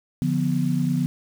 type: chord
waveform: sine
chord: B diminished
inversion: first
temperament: equal with one note detuned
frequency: 145.73 / 174.61 / 246.9 Hz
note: D3 / F3 / B3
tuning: -13 / 0 / 0 cents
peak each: -24 dBFS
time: 0.22-1.06 s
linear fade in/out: 0 ms
effects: 7-bit

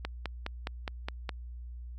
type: click train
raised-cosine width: 0.3 ms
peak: -18 dBFS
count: 7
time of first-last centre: 0.05-1.292 s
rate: 4.83 Hz
effects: added 60 Hz sine -40 dBFS peak until 1.98 s

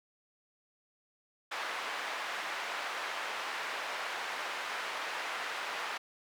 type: band-pass noise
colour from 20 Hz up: white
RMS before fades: -38 dBFS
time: 1.51-5.98 s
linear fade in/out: 10 ms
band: 670 to 2000 Hz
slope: 12 dB/octave
effects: none

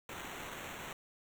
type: noise with sample-and-hold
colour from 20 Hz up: white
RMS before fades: -45 dBFS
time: 0.09-0.93 s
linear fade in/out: 2 ms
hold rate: 4900 Hz
effects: none

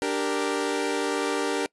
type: chord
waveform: sawtooth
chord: G minor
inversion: second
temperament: equal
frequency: 293.7 / 392 / 466.2 Hz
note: D4 / G4 / Bb4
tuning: 0 / 0 / 0 cents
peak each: -25 dBFS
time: 0.02-1.66 s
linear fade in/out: 0 ms
effects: noise-tail reverb RT60 0.1 s tail -24 dB re dry + resampled to 24000 Hz

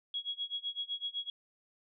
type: tone with tremolo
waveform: sine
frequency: 3322 Hz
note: G#7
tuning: in tune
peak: -32 dBFS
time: 0.14-1.3 s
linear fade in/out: 2 ms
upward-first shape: sine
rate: 7.9 Hz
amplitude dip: 95%
effects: none

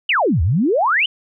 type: exponential two-way sweep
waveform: sine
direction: down then up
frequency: 3136 to 73.5 to 3136 Hz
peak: -13 dBFS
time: 0.09-1.06 s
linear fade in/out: 5 ms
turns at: 0.42 s
effects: none

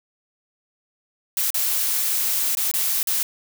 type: noise with dropouts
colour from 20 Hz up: blue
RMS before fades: -22 dBFS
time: 1.37-3.23 s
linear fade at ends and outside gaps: 1 ms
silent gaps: 1.504-1.544 / 2.551-2.571 / 2.714-2.738 / 3.03-3.072 s
effects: none

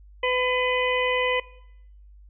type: harmonic tone with a mistuned harmonic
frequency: 503 Hz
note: B4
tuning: 32 cents sharp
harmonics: 1 / 2 / 4 / 5 / 6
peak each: -24 / -28 / -27 / -31 / -31 dBFS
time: 0.23-1.4 s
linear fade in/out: 5 ms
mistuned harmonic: 5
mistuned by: -26 cents
effects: noise-tail reverb RT60 0.8 s tail -21 dB re dry + added 50 Hz sine -46 dBFS peak until 2.29 s

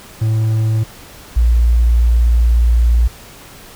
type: tone pair in turn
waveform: triangle / sine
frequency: 110.3 / 58.43 Hz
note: A2 / A#1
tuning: +5 / +5 cents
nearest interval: major seventh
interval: 1100 cents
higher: first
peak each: -10 / -8 dBFS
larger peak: second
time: 0.21-0.84 / 1.36-3.08 s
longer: second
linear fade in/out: 10 ms
effects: pink hiss -38 dBFS RMS until 3.75 s

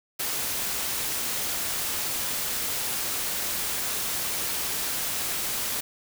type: noise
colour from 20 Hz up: white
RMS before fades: -29 dBFS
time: 0.19-5.81 s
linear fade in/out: 10 ms
effects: none

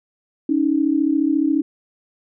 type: tone pair together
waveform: sine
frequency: 280.2 / 314.5 Hz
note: C#4 / D#4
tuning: +19 / +19 cents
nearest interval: major second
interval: 200 cents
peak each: -18 / -18 dBFS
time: 0.49-1.62 s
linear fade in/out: 5 ms
effects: none

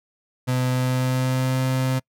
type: tone with pitch glide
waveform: 35% pulse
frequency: 127 to 130.19 Hz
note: B2 to C3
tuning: +49 to -8 cents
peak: -18 dBFS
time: 0.47-2 s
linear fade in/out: 20 ms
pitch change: +43 cents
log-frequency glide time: 0.69-1.62 s
effects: noise-tail reverb RT60 0.1 s tail -26 dB re dry

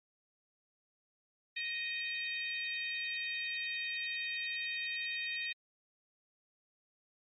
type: harmonic tone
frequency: 622.3 Hz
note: D#5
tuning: in tune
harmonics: 3 / 4 / 5 / 6 / 7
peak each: -42 / -38 / -50 / -44 / -50 dBFS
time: 1.56-5.53 s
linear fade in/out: 10 ms
effects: Opus 48 kbps

